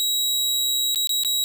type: tone with dropouts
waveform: sawtooth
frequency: 3857 Hz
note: B7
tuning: 42 cents flat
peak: -17 dBFS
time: 0-1.44 s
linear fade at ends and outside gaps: 0 ms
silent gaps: 0.947-0.958 / 1.072-1.093 / 1.235-1.248 s
effects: none